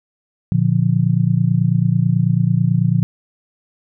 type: chord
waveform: sine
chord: Bb major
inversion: none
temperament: just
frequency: 116.54 / 145.68 / 174.81 Hz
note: Bb2 / D3 / F3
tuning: 0 / -14 / +2 cents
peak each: -17 dBFS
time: 0.52-3.03 s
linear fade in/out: 0 ms
effects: none